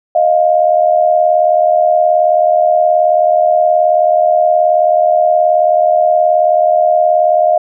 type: tone pair together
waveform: sine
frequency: 624 / 702.8 Hz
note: D#5 / F5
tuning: +5 / +11 cents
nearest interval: major second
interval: 206 cents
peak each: -10 dBFS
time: 0.15-7.58 s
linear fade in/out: 5 ms
effects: none